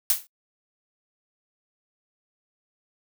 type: noise with exponential decay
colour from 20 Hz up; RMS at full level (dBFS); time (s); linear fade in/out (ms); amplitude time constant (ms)
blue; -17; 0.1-0.27; 1; 35
effects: noise-tail reverb RT60 0.1 s tail -26 dB re dry